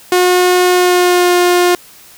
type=tone with pitch glide; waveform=sawtooth; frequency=361.2 to 355.2 Hz; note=F#4 to F4; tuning=-42 to +29 cents; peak=-4 dBFS; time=0.12-1.75 s; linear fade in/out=2 ms; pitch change=-29 cents; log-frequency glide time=0.67-1.34 s; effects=white hiss -40 dBFS RMS until 2.17 s